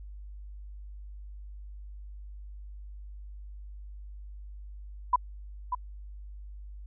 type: tone with echo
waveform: sine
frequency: 994 Hz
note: B5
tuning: 11 cents sharp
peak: -18 dBFS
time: 5.13-5.16 s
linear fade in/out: 5 ms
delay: 590 ms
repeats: 1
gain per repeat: -8 dB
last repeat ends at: 5.75 s
effects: added 50 Hz sine -41 dBFS peak until 6.86 s